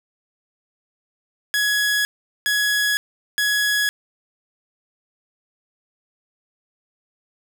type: tone bursts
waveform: sawtooth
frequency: 1678 Hz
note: G#6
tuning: 17 cents sharp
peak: -14 dBFS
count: 3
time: 1.54-3.89 s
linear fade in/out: 0 ms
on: 510 ms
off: 410 ms
effects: none